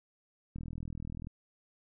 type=click train; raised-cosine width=5 ms; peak=-29 dBFS; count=30; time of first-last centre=0.56-1.271 s; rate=40.8 Hz; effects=none